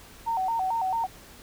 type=tone with vibrato; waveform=sine; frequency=830.6 Hz; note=G#5; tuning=in tune; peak=-24 dBFS; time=0.26-1.07 s; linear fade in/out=20 ms; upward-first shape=square; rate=4.5 Hz; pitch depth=170 cents each way; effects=pink hiss -49 dBFS RMS until 1.42 s